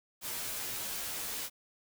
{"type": "noise with comb filter", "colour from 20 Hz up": "white", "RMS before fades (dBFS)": -38, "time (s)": [0.21, 1.5], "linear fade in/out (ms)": 50, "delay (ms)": 12, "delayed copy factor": -0.7, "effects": []}